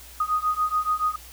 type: beating tone pair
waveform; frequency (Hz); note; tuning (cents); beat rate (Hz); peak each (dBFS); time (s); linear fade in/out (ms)
sine; 1240 / 1247; D#6 / D#6; -6 / +3; 7; -25 / -24; 0.2-1.16; 5
effects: added 60 Hz sine -47 dBFS peak until 1.32 s + white hiss -46 dBFS RMS until 1.32 s